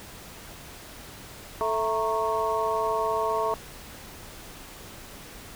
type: harmonic tone with a mistuned harmonic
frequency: 220 Hz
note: A3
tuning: in tune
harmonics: 2 / 3 / 4 / 5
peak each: -29 / -29 / -29 / -29 dBFS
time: 1.61-3.54 s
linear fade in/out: 0 ms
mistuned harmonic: 4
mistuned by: +92 cents
effects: pink hiss -44 dBFS RMS until 5.55 s